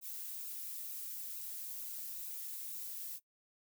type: noise with flanger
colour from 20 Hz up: violet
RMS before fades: -44 dBFS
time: 0.01-3.2 s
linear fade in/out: 50 ms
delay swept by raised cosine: 0.75 to 5.65 ms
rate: 2.2 Hz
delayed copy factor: +0.65
effects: noise-tail reverb RT60 0.1 s tail -19 dB re dry